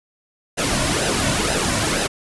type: noise with flanger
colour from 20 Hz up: pink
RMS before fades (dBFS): -20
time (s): 0.57-2.08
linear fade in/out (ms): 20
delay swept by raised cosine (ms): 0.88 to 2.48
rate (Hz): 2.1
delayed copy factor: -0.6
effects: resampled to 24000 Hz